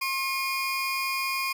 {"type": "tone pair together", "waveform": "30% pulse", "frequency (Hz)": [1074, 2445], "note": ["C6", "D#7"], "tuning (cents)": [45, -31], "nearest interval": "octave + major second", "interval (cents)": 1424, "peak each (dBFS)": -27, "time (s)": [0.01, 1.53], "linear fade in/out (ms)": 10, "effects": []}